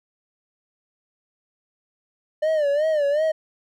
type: tone with vibrato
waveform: triangle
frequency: 599 Hz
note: D5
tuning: 34 cents sharp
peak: -16 dBFS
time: 2.42-3.32 s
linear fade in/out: 10 ms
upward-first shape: sine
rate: 2.7 Hz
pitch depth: 110 cents each way
effects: none